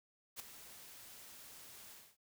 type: noise with ADSR envelope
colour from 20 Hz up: white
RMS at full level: -43 dBFS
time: 0.36-2.17 s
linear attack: 38 ms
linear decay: 6 ms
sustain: -12 dB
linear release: 250 ms
effects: none